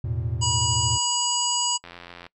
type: chord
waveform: triangle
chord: E suspended fourth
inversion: none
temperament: equal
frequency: 82.41 / 110 / 123.47 Hz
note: E2 / A2 / B2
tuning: 0 / 0 / 0 cents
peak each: -28 / -26 / -27 dBFS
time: 0.04-0.98 s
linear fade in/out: 5 ms
type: harmonic tone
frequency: 970 Hz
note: B5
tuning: 31 cents flat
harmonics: 1 / 3 / 5 / 7 / 8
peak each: -28 / -28 / -28 / -28 / -28 dBFS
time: 0.41-1.78 s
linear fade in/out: 20 ms
type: click train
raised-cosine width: 0.3 ms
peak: -24 dBFS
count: 38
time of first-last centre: 1.84-2.265 s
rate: 87 Hz
effects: noise-tail reverb RT60 0.1 s tail -23 dB re dry